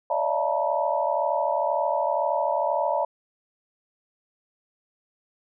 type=tone cluster; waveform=sine; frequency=569 / 611 / 679 / 887 / 960 Hz; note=C#5 / D#5 / F5 / A5 / B5; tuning=+45 / -32 / -49 / +14 / -49 cents; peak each=-28 dBFS; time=0.1-3.05 s; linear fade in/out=5 ms; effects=none